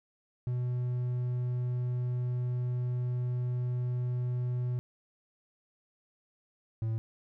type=tone pair in turn; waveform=triangle; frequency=123.7 / 111.93 Hz; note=B2 / A2; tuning=+3 / +30 cents; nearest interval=major second; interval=173 cents; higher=first; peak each=-27 dBFS; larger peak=neither; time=0.47-4.79 / 6.82-6.98 s; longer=first; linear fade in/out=0 ms; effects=none